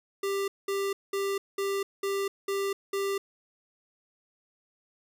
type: tone bursts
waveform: square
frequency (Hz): 395.1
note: G4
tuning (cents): +14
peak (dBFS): -28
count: 7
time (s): 0.23-3.18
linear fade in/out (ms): 5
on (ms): 250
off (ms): 200
effects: none